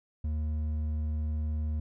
sine tone with hard clipping, 76.6 Hz, D#2, 27 cents flat, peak -30 dBFS, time 0.24-1.8 s, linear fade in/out 5 ms, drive 5 dB, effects none

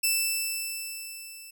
10% pulse tone with level ramp, 2649 Hz, E7, 8 cents sharp, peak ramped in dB -13 to -35 dBFS, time 0.03-1.51 s, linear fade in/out 10 ms, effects none

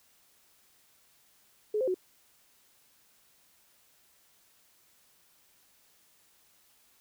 sine tone with pitch steps, 424.8 / 519 / 368.9 Hz, G#4 / C5 / F#4, +39 / -14 / -5 cents, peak -26 dBFS, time 1.74-1.944 s, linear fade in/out 5 ms, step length 68 ms, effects white hiss -65 dBFS RMS until 7 s

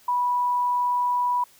sine tone, 981 Hz, B5, 12 cents flat, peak -20 dBFS, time 0.08-1.44 s, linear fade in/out 5 ms, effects white hiss -55 dBFS RMS until 1.59 s

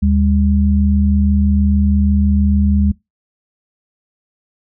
sine tone pair together, 75.63 / 201.9 Hz, D#2 / G#3, -49 / -49 cents, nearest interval octave + perfect fourth, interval 1700 cents, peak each -12 / -14 dBFS, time 0.02-2.92 s, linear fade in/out 10 ms, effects noise-tail reverb RT60 0.2 s tail -23 dB re dry

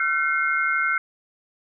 sine tone cluster, 1366 / 1518 / 2139 Hz, F6 / F#6 / C7, -39 / +44 / +38 cents, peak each -24 dBFS, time 0-0.98 s, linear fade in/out 2 ms, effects none

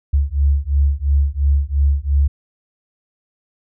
sine beating tone pair, 69.2 / 72.1 Hz, C#2 / D2, -2 / -31 cents, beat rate 2.9 Hz, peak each -16 dBFS, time 0.13-2.28 s, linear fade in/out 10 ms, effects none

